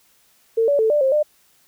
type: tone with pitch steps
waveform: sine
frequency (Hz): 452.8 / 571 / 441.6 / 592 / 532 / 601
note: A4 / D5 / A4 / D5 / C5 / D5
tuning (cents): +50 / -49 / +6 / +14 / +29 / +40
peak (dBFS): -14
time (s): 0.57-1.23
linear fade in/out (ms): 10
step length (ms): 110
effects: white hiss -58 dBFS RMS until 1.67 s